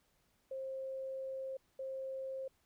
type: tone bursts at uneven times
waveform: sine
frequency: 531 Hz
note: C5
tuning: 25 cents sharp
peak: -39 dBFS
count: 2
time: 0.51-1.57 / 1.79-2.48 s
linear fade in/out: 5 ms
effects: pink hiss -75 dBFS RMS until 2.65 s